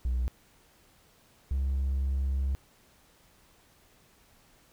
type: tone pair in turn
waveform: triangle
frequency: 61.7 / 67.44 Hz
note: B1 / C#2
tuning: -1 / -47 cents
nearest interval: major second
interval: 154 cents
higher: second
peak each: -23 / -23 dBFS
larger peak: neither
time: 0.05-0.28 / 1.51-2.55 s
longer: second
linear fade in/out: 0 ms
effects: tanh soft clip ceiling -21 dBFS + pink hiss -62 dBFS RMS until 4.72 s